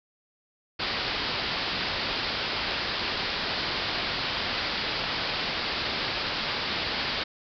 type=low-pass noise; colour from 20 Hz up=white; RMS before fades=-30 dBFS; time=0.79-7.24 s; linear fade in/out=10 ms; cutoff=5000 Hz; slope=96 dB/octave; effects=none